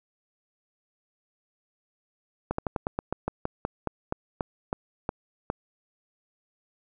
slowing click train, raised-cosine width 1 ms, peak -13 dBFS, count 16, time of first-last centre 2.51-5.501 s, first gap 74 ms, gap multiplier 1.13, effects none

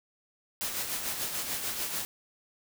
white noise with tremolo, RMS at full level -32 dBFS, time 0.61-2.05 s, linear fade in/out 0 ms, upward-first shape sine, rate 6.8 Hz, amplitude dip 45%, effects none

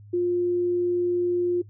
sine tone, 353 Hz, F4, 19 cents sharp, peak -20 dBFS, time 0.13-1.62 s, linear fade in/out 10 ms, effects noise-tail reverb RT60 0.1 s tail -18 dB re dry + added 103 Hz sine -44 dBFS peak until 1.69 s

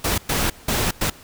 pink noise bursts at uneven times, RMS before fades -21 dBFS, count 4, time 0.04-0.18 / 0.29-0.5 / 0.68-0.91 / 1.01-1.1 s, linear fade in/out 5 ms, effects pink hiss -45 dBFS RMS until 1.23 s

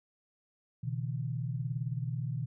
sine tone cluster, 122 / 141.2 / 159.4 Hz, B2 / C#3 / D#3, -21 / +32 / +42 cents, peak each -34 / -39 / -38 dBFS, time 0.83-2.46 s, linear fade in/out 10 ms, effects none

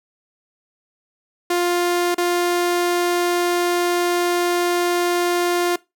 sawtooth tone with dropouts, 351.1 Hz, F4, 9 cents sharp, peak -13 dBFS, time 1.5-5.76 s, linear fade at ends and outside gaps 5 ms, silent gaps 2.146-2.18 s, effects noise-tail reverb RT60 0.2 s tail -20 dB re dry

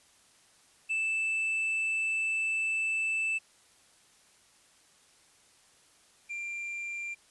triangle tone pair in turn, 2640 / 2377 Hz, E7 / D7, +2 / +20 cents, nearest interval major second, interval 182 cents, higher first, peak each -26 / -33 dBFS, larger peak first, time 0.89-3.39 / 6.29-7.15 s, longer first, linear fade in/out 20 ms, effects white hiss -62 dBFS RMS until 7.3 s + resampled to 24000 Hz

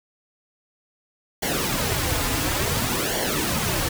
pink noise with flanger, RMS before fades -24 dBFS, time 1.42-3.89 s, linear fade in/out 10 ms, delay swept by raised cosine 0.78 to 5.38 ms, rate 0.57 Hz, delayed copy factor -0.7, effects none

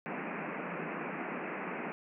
pink band-pass noise, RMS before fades -39 dBFS, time 0.06-1.92 s, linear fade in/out 0 ms, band 160 to 2600 Hz, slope 96 dB/octave, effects none

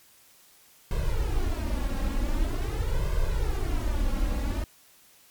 brown noise with flanger, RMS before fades -26 dBFS, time 0.91-4.64 s, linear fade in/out 2 ms, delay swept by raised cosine 1.9 to 3.7 ms, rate 0.45 Hz, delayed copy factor +0.95, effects white hiss -57 dBFS RMS until 5.3 s + MP3 96 kbps

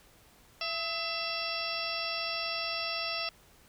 harmonic tone with a mistuned harmonic, 671 Hz, E5, 31 cents sharp, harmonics 1 / 2 / 3 / 4 / 5 / 6 / 7 / 8, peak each -40 / -40 / -44 / -37 / -42 / -45 / -40 / -38 dBFS, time 0.61-3.29 s, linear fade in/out 2 ms, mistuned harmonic 2, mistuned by -70 cents, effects pink hiss -60 dBFS RMS until 3.68 s

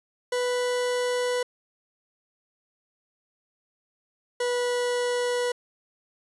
40% pulse tone pair in turn, 493.9 / 489.1 Hz, B4 / B4, 0 / -17 cents, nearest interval unison, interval 17 cents, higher first, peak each -23 dBFS, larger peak neither, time 0.32-1.43 / 4.4-5.52 s, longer second, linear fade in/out 5 ms, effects resampled to 24000 Hz

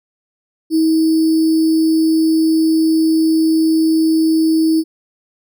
sine tone with sample-and-hold, 319.8 Hz, D#4, 48 cents sharp, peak -10 dBFS, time 0.7-4.84 s, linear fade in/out 50 ms, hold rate 4900 Hz, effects none

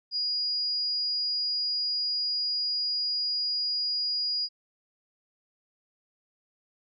sine tone, 4880 Hz, D#8, 34 cents flat, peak -26 dBFS, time 0.11-4.49 s, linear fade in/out 50 ms, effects none

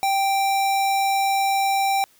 square tone, 784 Hz, G5, in tune, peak -19 dBFS, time 0.03-2.04 s, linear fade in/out 0 ms, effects white hiss -57 dBFS RMS until 2.19 s

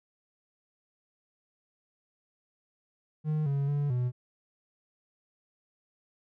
triangle tone with pitch steps, 153.6 / 139.9 / 144.2 / 123.9 Hz, D#3 / C#3 / D3 / B2, -22 / +16 / -31 / +6 cents, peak -24 dBFS, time 3.24-4.12 s, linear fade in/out 50 ms, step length 220 ms, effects none

